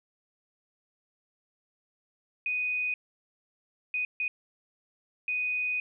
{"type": "tone bursts at uneven times", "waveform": "sine", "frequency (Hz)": 2489, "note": "D#7", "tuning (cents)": 0, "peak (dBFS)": -27, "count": 4, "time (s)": [[2.46, 2.94], [3.94, 4.05], [4.2, 4.28], [5.28, 5.8]], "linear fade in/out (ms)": 2, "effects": []}